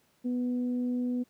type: tone with frequency modulation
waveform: sine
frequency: 246.9 Hz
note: B3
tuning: in tune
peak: -27 dBFS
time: 0.24-1.24 s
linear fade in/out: 20 ms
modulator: 248 Hz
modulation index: 0.38
effects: pink hiss -68 dBFS RMS until 1.29 s + high-pass 100 Hz 12 dB/octave